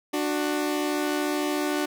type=tone pair together; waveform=sawtooth; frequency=296.3 / 370 Hz; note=D4 / F#4; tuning=+15 / 0 cents; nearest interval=major third; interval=385 cents; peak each=-22 / -25 dBFS; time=0.13-1.86 s; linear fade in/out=10 ms; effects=none